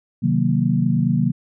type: chord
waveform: sine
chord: C half-diminished seventh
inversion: none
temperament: equal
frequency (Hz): 130.81 / 155.56 / 185 / 233.1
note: C3 / Eb3 / Gb3 / Bb3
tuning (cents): 0 / 0 / 0 / 0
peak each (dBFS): -21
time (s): 0.22-1.32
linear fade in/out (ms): 20
effects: none